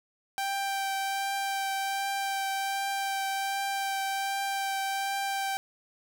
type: tone with vibrato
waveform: sawtooth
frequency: 784 Hz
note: G5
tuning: in tune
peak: -25 dBFS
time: 0.38-5.57 s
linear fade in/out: 0 ms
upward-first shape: triangle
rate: 1.3 Hz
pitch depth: 12 cents each way
effects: none